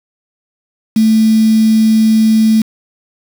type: tone with quantisation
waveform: sine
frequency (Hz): 220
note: A3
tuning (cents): 0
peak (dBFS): -6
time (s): 0.96-2.62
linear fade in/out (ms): 5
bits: 4
effects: none